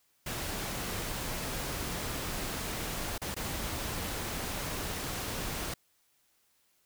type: noise with dropouts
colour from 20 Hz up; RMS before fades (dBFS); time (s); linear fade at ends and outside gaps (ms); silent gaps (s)
pink; -36; 0.26-5.74; 5; 3.18-3.216 / 3.345-3.364
effects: white hiss -71 dBFS RMS until 6.85 s